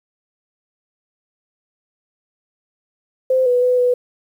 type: tone with pitch steps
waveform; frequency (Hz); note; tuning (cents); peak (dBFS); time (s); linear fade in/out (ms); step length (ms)
sine; 518 / 493 / 499.4 / 494.1; C5 / B4 / B4 / B4; -17 / -3 / +19 / +1; -12; 3.3-3.94; 5; 160
effects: 8-bit